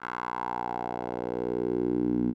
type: tone with band-pass filter sweep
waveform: 10% pulse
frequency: 60.6 Hz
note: B1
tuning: 32 cents flat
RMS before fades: -30 dBFS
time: 0-2.34 s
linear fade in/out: 50 ms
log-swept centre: 1300 to 250 Hz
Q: 3.6
effects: none